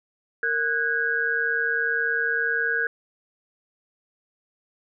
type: tone cluster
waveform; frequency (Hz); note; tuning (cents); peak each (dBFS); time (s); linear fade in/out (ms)
sine; 460.9 / 1485 / 1635; A#4 / F#6 / G#6; -20 / +6 / -28; -31 / -25 / -24; 0.43-2.87; 2
effects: none